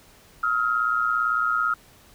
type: tone pair together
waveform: sine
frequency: 1279 / 1396.9 Hz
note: D#6 / F6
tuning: +47 / 0 cents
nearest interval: major second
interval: 153 cents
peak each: -23 dBFS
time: 0.43-1.74 s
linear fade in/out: 5 ms
effects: pink hiss -53 dBFS RMS until 2.14 s